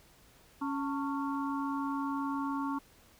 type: harmonic tone with a mistuned harmonic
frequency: 277.2 Hz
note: C#4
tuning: in tune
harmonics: 1 / 3 / 4 / 5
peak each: -33 / -39 / -38 / -46 dBFS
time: 0.61-2.79 s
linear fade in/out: 10 ms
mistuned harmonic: 3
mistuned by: +130 cents
effects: pink hiss -61 dBFS RMS until 3.19 s